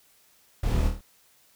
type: noise with echo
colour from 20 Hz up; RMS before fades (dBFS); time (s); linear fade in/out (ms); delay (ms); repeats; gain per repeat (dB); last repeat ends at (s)
brown; -26; 0.63-0.88; 5; 26; 5; -4; 1.01
effects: white hiss -61 dBFS RMS until 1.55 s